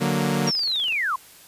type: chord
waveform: sawtooth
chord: D augmented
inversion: none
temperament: equal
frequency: 146.83 / 185 / 233.1 Hz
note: D3 / F#3 / A#3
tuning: 0 / 0 / 0 cents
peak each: -21 dBFS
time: 0-0.51 s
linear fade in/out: 20 ms
type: click train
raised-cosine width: 0.2 ms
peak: -23 dBFS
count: 19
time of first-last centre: 0.18-0.924 s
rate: 24.2 Hz
type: linear sweep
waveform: sine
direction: down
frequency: 5680 to 987.8 Hz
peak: -21 dBFS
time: 0.47-1.16 s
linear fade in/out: 5 ms
effects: white hiss -48 dBFS RMS until 1.47 s + resampled to 32000 Hz